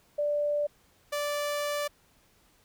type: tone pair in turn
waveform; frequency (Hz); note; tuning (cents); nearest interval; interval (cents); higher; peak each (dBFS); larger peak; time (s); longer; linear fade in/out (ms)
sine / sawtooth; 587.3 / 584.8; D5 / D5; 0 / -7; unison; 7; first; -25; neither; 0.18-0.67 / 1.12-1.88; second; 10
effects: pink hiss -64 dBFS RMS until 2.64 s